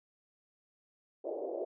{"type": "band-pass noise", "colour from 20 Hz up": "white", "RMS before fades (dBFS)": -38, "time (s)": [1.24, 1.65], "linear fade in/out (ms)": 10, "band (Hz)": [340, 640], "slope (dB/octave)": 48, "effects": []}